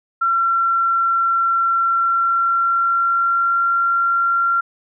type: tone with pitch glide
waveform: sine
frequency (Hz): 1360 to 1375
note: F6 to F6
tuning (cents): -46 to -27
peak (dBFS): -14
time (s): 0.21-4.61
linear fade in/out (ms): 10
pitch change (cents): +19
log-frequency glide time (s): 1.82-3.6
effects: none